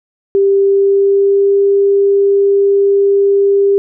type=tone with pitch glide; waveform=sine; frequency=394.5 to 398.2 Hz; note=G4 to G4; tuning=+11 to +27 cents; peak=-7 dBFS; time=0.35-3.78 s; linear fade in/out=0 ms; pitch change=+16 cents; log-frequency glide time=0.62-1.58 s; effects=none